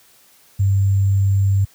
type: tone with sample-and-hold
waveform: sine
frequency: 98 Hz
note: G2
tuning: in tune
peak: -12 dBFS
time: 0.59-1.65 s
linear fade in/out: 10 ms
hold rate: 7350 Hz
effects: white hiss -52 dBFS RMS until 1.74 s + high-pass 60 Hz 12 dB/octave